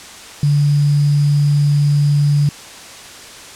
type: tone with sample-and-hold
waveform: sine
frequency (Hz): 145.1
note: D3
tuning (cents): -21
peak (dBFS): -10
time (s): 0.43-2.49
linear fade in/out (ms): 2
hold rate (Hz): 4900
effects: white hiss -35 dBFS RMS until 3.55 s + low-pass 8000 Hz 12 dB/octave